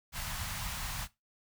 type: band-stop noise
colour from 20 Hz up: pink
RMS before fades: -38 dBFS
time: 0.12-1.08 s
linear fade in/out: 50 ms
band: 180 to 770 Hz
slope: 24 dB/octave
effects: noise-tail reverb RT60 0.2 s tail -17 dB re dry